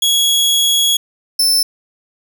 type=tone pair in turn; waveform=sawtooth; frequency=3336 / 5296 Hz; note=G#7 / E8; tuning=+7 / +7 cents; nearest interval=minor sixth; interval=800 cents; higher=second; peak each=-8 dBFS; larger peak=neither; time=0.02-0.97 / 1.39-1.63 s; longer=first; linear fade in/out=5 ms; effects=none